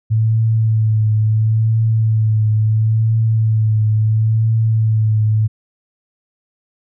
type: tone with vibrato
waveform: sine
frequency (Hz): 110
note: A2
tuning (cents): 0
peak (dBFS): -11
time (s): 0.1-5.48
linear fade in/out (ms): 20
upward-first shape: triangle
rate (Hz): 0.73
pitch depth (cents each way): 36
effects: none